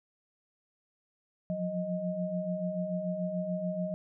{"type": "tone cluster", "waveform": "sine", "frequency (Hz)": [175, 181.9, 623], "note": ["F3", "F#3", "D#5"], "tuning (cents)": [4, -29, 2], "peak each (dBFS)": [-38, -34, -34], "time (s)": [1.5, 3.94], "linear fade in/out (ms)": 0, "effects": []}